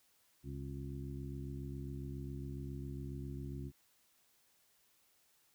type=harmonic tone with a mistuned harmonic; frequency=67.3 Hz; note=C2; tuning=49 cents sharp; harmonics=1 / 2 / 3 / 4 / 5; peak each=-46 / -44 / -52 / -49 / -52 dBFS; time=0.43-3.72 s; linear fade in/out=50 ms; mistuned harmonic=5; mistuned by=+75 cents; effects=white hiss -72 dBFS RMS until 5.54 s